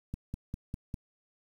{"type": "click train", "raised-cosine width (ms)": 5, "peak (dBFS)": -23, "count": 5, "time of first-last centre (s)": [0.14, 0.942], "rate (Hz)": 4.99, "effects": ["9-bit"]}